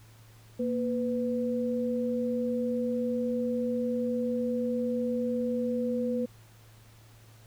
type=tone pair together; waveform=sine; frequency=235.2 / 498.4 Hz; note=A#3 / B4; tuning=+16 / +16 cents; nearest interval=octave + minor second; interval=1300 cents; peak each=-29 / -30 dBFS; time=0.59-6.26 s; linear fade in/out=10 ms; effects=added 111 Hz sine -53 dBFS peak until 7.46 s + pink hiss -59 dBFS RMS until 7.46 s